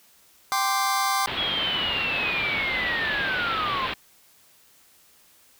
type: chord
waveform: sawtooth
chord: G suspended fourth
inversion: none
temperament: just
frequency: 784 / 1045.3 / 1176 Hz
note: G5 / C6 / D6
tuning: 0 / -2 / +2 cents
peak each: -22 dBFS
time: 0.52-1.26 s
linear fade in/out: 0 ms
type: low-pass noise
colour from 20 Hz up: white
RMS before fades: -30 dBFS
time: 1.27-3.94 s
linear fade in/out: 5 ms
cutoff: 3800 Hz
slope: 48 dB/octave
type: linear sweep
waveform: sine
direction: down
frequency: 3351 to 1014 Hz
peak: -25 dBFS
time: 1.37-3.87 s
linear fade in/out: 10 ms
effects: white hiss -57 dBFS RMS until 5.59 s